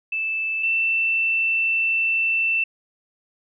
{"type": "tone pair in turn", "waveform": "sine", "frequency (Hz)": [2637, 2672], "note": ["E7", "E7"], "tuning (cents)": [0, 23], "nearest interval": "unison", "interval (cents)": 23, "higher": "second", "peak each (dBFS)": [-22, -18], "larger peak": "second", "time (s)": [[0.12, 0.63], [0.63, 2.64]], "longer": "second", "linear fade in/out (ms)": 5, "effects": []}